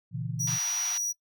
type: chord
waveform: sine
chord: A# diminished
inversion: none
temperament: equal with one note detuned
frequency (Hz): 117.69 / 138.59 / 164.81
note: A#2 / C#3 / E3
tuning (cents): +17 / 0 / 0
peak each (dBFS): -34 / -35 / -35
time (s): 0.11-0.59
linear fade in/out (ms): 50
type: tone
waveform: square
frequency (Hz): 5800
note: F#8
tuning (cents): -35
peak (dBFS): -27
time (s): 0.39-1.13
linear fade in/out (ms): 20
type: band-pass noise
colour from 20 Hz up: white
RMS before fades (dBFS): -39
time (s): 0.47-0.98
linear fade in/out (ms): 5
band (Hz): 670 to 6600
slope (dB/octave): 96
effects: noise-tail reverb RT60 0.1 s tail -23 dB re dry